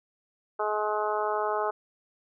harmonic tone, 211.7 Hz, G#3, 33 cents sharp, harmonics 2 / 3 / 4 / 5 / 6 / 7, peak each -31 / -32 / -31 / -34 / -33 / -40 dBFS, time 0.59-1.71 s, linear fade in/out 10 ms, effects none

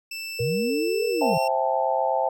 25% pulse tone with pitch glide, 2656 to 2715 Hz, E7 to F7, +12 to -50 cents, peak -28 dBFS, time 0.11-1.48 s, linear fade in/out 5 ms, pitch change +38 cents, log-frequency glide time 1.19-1.36 s
sine tone with vibrato, 460 Hz, A#4, 23 cents flat, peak -24 dBFS, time 0.39-1.34 s, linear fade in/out 5 ms, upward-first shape square, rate 1.6 Hz, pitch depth 47 cents each way
sine linear two-way sweep, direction up then down, 110 to 440.2 to 141 Hz, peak -25 dBFS, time 0.4-1.38 s, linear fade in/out 5 ms, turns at 1.06 s
sine chord, A minor seventh, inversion first, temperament just, 528 / 660 / 792 / 880 Hz, C5 / E5 / G5 / A5, +16 / +2 / +18 / 0 cents, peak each -26 dBFS, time 1.21-2.29 s, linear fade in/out 5 ms
effects none

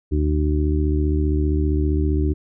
harmonic tone, 75.2 Hz, D2, 42 cents sharp, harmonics 1 / 2 / 3 / 4 / 5, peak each -18 / -28 / -33 / -24 / -27 dBFS, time 0.11-2.34 s, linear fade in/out 20 ms, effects none

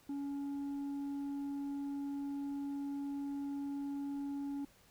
sine tone with tanh clipping, 281.3 Hz, C#4, 26 cents sharp, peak -38 dBFS, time 0.09-4.65 s, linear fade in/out 5 ms, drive 4 dB, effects pink hiss -65 dBFS RMS until 4.9 s

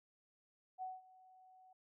sine tone with ADSR envelope, 747 Hz, F#5, 16 cents sharp, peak -40 dBFS, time 0.78-1.73 s, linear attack 42 ms, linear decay 190 ms, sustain -21 dB, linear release 4 ms, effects none

